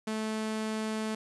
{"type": "tone", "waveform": "sawtooth", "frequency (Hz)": 218, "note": "A3", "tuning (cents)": -16, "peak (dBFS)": -27, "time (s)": [0.07, 1.15], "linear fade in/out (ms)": 5, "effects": ["resampled to 24000 Hz", "9-bit"]}